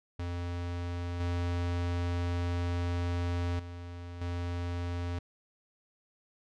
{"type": "tone with level steps", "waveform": "square", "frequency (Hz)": 87.31, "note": "F2", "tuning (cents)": 0, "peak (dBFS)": [-34, -30, -41, -33], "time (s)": [0.19, 5.19], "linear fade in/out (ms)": 5, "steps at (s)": [1.2, 3.59, 4.21], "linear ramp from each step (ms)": 5, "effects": ["low-pass 5000 Hz 12 dB/octave"]}